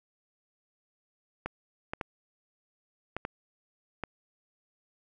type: clicks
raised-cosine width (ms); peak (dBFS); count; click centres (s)
0.5; -18; 6; 1.46 / 1.935 / 2.012 / 3.166 / 3.251 / 4.037
effects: none